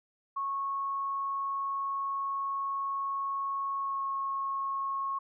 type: tone with pitch glide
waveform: sine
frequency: 1100 to 1092.4 Hz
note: C#6 to C#6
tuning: -14 to -26 cents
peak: -30 dBFS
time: 0.36-5.19 s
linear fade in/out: 10 ms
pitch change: -12 cents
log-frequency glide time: 3.78-4.04 s
effects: none